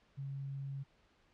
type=tone; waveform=sine; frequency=137.6 Hz; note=C#3; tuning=12 cents flat; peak=-39 dBFS; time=0.17-0.84 s; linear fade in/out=20 ms; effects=pink hiss -70 dBFS RMS until 1.33 s + low-pass 4000 Hz 12 dB/octave